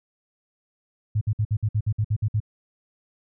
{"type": "tone bursts", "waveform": "sine", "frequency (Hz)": 106.8, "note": "G#2", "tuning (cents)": 49, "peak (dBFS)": -19, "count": 11, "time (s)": [1.15, 2.403], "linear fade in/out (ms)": 10, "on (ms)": 63, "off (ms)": 56, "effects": []}